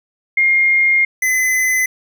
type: tone pair in turn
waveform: sine / square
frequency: 2127 / 2028 Hz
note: C7 / B6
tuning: +28 / +45 cents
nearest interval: minor second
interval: 83 cents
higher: first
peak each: -10 / -14 dBFS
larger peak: first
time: 0.37-1.05 / 1.22-1.86 s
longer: first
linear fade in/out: 5 ms
effects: none